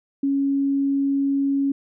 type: tone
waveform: sine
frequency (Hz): 276.9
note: C#4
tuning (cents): -2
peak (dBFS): -18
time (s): 0.23-1.72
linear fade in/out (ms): 5
effects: none